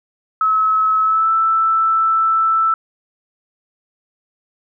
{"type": "tone with pitch glide", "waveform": "sine", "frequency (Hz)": [1291, 1322.7], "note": ["E6", "E6"], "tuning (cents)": [-37, 5], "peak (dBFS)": -12, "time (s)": [0.41, 2.74], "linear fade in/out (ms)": 2, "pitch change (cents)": 42, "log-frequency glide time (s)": [1.01, 1.31], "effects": []}